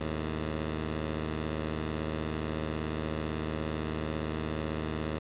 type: tone pair together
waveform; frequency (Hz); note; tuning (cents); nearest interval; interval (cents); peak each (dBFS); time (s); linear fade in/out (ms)
10% pulse; 77.78 / 108.5; D#2 / A2; 0 / -24; tritone; 576; -24 / -31; 0-5.19; 10
effects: resampled to 8000 Hz + 9-bit